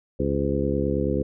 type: harmonic tone with a mistuned harmonic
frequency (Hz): 69.3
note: C#2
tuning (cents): 0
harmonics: 1 / 2 / 3 / 4 / 5 / 6 / 7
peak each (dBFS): -29 / -29 / -29 / -29 / -29 / -29 / -29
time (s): 0.19-1.23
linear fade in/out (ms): 10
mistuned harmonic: 7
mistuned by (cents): +73
effects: none